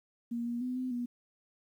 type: tone with pitch steps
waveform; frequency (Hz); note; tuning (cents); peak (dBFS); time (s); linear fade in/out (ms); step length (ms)
sine; 235.8 / 238.1 / 251.4 / 255.4 / 242.2; A#3 / A#3 / B3 / C4 / B3; +20 / +37 / +31 / -42 / -34; -32; 0.31-1.06; 10; 150
effects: 11-bit

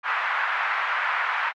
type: band-pass noise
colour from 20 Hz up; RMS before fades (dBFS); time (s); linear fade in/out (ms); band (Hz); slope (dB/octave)
white; -25; 0.03-1.53; 50; 900 to 1900; 24
effects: MP3 64 kbps

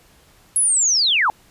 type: linear sweep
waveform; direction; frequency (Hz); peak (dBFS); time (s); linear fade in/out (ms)
sine; down; 10770 to 784; -14; 0.56-1.3; 0
effects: pink hiss -53 dBFS RMS until 1.5 s + resampled to 32000 Hz

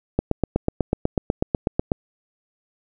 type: click train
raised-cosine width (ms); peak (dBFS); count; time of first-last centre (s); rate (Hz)
2; -5; 15; 0.19-1.918; 8.1
effects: none

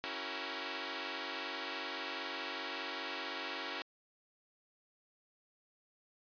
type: chord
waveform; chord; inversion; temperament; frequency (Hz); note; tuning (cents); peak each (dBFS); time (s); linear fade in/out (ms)
5% pulse; F# dominant seventh; second; equal with one note detuned; 277.2 / 329.6 / 377.1 / 466.2; C#4 / E4 / F#4 / A#4; 0 / 0 / +33 / 0; -33; 0.04-3.82; 0
effects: resampled to 11025 Hz

